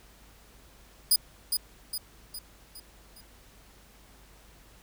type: tone with echo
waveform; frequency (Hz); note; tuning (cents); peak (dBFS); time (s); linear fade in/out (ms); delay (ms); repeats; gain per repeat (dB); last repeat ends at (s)
15% pulse; 4945; D#8; -12; -12; 1.11-1.16; 5; 410; 5; -6; 3.21
effects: added 50 Hz sine -57 dBFS peak until 4.82 s + pink hiss -57 dBFS RMS until 4.82 s